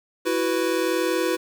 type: chord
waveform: square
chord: E suspended second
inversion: none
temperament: equal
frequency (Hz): 329.6 / 370 / 493.9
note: E4 / F#4 / B4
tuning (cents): 0 / 0 / 0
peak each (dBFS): -26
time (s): 0.25-1.37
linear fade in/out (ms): 20
effects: 8-bit